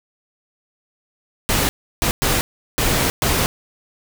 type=noise bursts at uneven times; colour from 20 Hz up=pink; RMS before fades=-18 dBFS; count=5; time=1.49-1.69 / 2.02-2.11 / 2.22-2.41 / 2.78-3.1 / 3.22-3.46 s; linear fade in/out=0 ms; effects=none